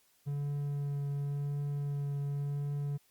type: tone with vibrato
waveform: triangle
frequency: 142.8 Hz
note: D3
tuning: 48 cents flat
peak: -30 dBFS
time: 0.26-2.98 s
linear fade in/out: 20 ms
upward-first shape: triangle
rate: 0.91 Hz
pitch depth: 14 cents each way
effects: white hiss -69 dBFS RMS until 3.1 s + Opus 48 kbps